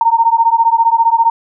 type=beating tone pair; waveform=sine; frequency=911 / 926 Hz; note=A#5 / A#5; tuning=-40 / -12 cents; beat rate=15 Hz; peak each=-11 dBFS; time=0.01-1.3 s; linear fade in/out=2 ms; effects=none